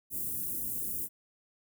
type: band-stop noise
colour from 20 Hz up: white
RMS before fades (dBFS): -35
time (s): 0.1-1.09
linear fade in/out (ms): 50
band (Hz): 350 to 9800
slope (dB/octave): 24
effects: none